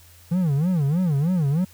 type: tone with vibrato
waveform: triangle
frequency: 160.3 Hz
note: E3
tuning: 48 cents flat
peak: -16 dBFS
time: 0.31-1.65 s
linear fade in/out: 10 ms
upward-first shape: sine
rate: 3.2 Hz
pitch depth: 270 cents each way
effects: added 86 Hz sine -50 dBFS peak until 1.73 s + white hiss -52 dBFS RMS until 1.73 s